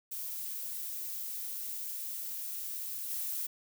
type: noise with level steps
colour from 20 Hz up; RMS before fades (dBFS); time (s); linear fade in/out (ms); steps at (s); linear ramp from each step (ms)
violet; -39 / -36; 0.11-3.47; 10; 3.1; 5
effects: none